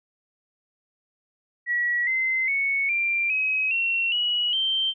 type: tone with pitch steps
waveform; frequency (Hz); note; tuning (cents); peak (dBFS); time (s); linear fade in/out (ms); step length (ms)
sine; 1927 / 2065 / 2214 / 2372 / 2543 / 2725 / 2921 / 3130; B6 / C7 / C#7 / D7 / D#7 / F7 / F#7 / G7; -43 / -23 / -3 / +17 / +37 / -43 / -23 / -3; -21; 1.66-4.94; 50; 410
effects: none